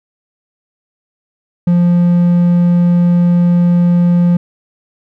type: tone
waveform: triangle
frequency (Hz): 174.61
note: F3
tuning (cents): 0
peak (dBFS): -5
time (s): 1.67-4.37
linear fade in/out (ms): 5
effects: none